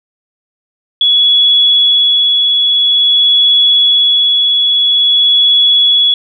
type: tone with tremolo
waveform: sine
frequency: 3379 Hz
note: G#7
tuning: 29 cents sharp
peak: -5 dBFS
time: 1.01-6.14 s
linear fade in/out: 2 ms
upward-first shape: sine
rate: 0.49 Hz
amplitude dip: 25%
effects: none